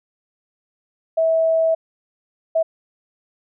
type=tone bursts at uneven times; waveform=sine; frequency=650 Hz; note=E5; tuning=24 cents flat; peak=-14 dBFS; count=2; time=1.17-1.75 / 2.55-2.63 s; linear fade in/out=10 ms; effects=none